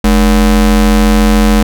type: ring-modulated tone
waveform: square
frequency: 130 Hz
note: C3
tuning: 11 cents flat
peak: -3 dBFS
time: 0.04-1.63 s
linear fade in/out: 5 ms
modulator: 83.1 Hz
effects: none